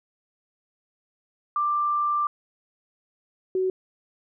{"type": "tone pair in turn", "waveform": "sine", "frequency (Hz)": [1182, 374.1], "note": ["D6", "F#4"], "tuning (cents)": [11, 19], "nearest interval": "octave + minor sixth", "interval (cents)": 1992, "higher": "first", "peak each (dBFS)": -21, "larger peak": "neither", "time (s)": [[1.56, 2.27], [3.55, 3.7]], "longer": "first", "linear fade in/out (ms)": 2, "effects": []}